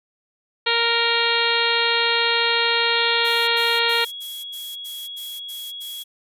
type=harmonic tone; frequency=466.2 Hz; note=A#4; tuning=in tune; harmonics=1 / 2 / 3 / 4 / 5 / 6 / 7 / 8 / 9; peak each=-26 / -26 / -26 / -26 / -26 / -26 / -26 / -26 / -26 dBFS; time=0.66-4.05 s; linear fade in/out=10 ms
type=tone with pitch glide; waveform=sine; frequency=3438 to 3330 Hz; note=A7 to G#7; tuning=-41 to +4 cents; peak=-31 dBFS; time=2.95-6.04 s; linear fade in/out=20 ms; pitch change=-55 cents; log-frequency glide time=3.12-3.64 s
type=noise bursts; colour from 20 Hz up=violet; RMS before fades=-34 dBFS; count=9; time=3.24-6.04 s; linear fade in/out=20 ms; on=240 ms; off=80 ms
effects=resampled to 32000 Hz